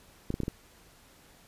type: clicks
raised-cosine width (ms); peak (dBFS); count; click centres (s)
3; -18; 5; 0.304 / 0.341 / 0.403 / 0.434 / 0.481
effects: pink hiss -58 dBFS RMS until 1.47 s + resampled to 32000 Hz